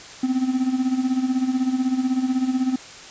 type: tone with tremolo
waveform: triangle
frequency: 257.9 Hz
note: C4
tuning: 25 cents flat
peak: -14 dBFS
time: 0.23-2.76 s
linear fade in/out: 5 ms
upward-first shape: sine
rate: 16 Hz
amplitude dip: 70%
effects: white hiss -40 dBFS RMS until 3.1 s + resampled to 16000 Hz